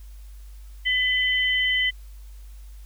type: tone pair together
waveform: sine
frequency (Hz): 2005 / 3057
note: B6 / G7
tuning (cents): +26 / -44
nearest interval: perfect fifth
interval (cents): 730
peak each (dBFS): -21 / -24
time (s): 0.85-1.91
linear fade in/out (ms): 20
effects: added 50 Hz sine -39 dBFS peak until 2.85 s + white hiss -58 dBFS RMS until 2.85 s